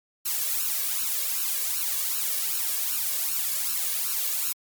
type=noise with flanger; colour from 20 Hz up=blue; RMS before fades=-27 dBFS; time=0.25-4.53 s; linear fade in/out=10 ms; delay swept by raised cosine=0.72 to 1.82 ms; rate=2.6 Hz; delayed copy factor=+1; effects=MP3 96 kbps